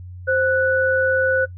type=tone pair together; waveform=sine; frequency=523.6 / 1481 Hz; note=C5 / F#6; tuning=+1 / +1 cents; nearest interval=octave + tritone; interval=1800 cents; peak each=-18 dBFS; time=0.27-1.46 s; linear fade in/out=20 ms; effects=noise-tail reverb RT60 0.1 s tail -19 dB re dry + added 90 Hz sine -33 dBFS peak until 1.57 s